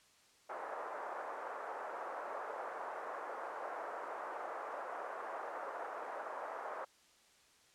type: band-pass noise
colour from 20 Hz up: pink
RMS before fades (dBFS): -44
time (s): 0.49-6.85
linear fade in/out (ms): 10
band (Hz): 520 to 1400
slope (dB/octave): 24
effects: white hiss -67 dBFS RMS until 7.74 s + low-pass 8000 Hz 12 dB/octave